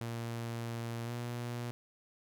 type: tone with pitch glide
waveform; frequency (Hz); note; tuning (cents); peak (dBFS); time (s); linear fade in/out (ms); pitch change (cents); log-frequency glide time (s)
sawtooth; 116.54 to 120.02; A#2 to B2; 0 to -49; -33; 0.01-1.71; 0; +51; 1.05-1.11
effects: none